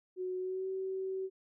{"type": "tone with pitch glide", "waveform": "sine", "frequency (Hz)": [368.2, 380.3], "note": ["F#4", "F#4"], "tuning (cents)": [-8, 48], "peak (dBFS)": -34, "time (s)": [0.16, 1.3], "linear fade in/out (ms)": 50, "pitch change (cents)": 56, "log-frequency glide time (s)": [0.38, 0.68], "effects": []}